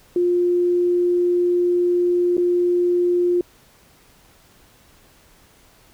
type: tone with dropouts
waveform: sine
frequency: 353 Hz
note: F4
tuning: 19 cents sharp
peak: -15 dBFS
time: 0.16-3.41 s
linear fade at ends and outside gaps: 2 ms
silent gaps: 2.369-2.379 s
effects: pink hiss -53 dBFS RMS until 5.93 s